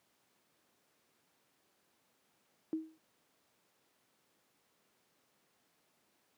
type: tone with exponential decay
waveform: sine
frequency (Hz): 318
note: D#4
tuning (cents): +38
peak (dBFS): -29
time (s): 2.73-2.98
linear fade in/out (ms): 0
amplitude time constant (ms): 54
effects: pink hiss -74 dBFS RMS until 6.37 s + high-pass 200 Hz 12 dB/octave